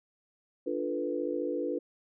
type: chord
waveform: sine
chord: B half-diminished seventh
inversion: first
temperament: equal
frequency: 293.7 / 349.2 / 440 / 493.9 Hz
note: D4 / F4 / A4 / B4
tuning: 0 / 0 / 0 / 0 cents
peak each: -35 / -35 / -37 / -34 dBFS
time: 0.66-1.79 s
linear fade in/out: 10 ms
effects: none